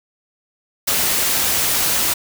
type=noise; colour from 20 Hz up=white; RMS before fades=-18 dBFS; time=0.87-2.14 s; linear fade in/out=10 ms; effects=none